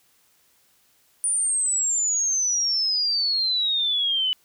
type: exponential sweep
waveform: sine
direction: down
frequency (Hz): 9480 to 2974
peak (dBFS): -20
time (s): 1.24-4.33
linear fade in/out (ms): 0
effects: white hiss -62 dBFS RMS until 4.44 s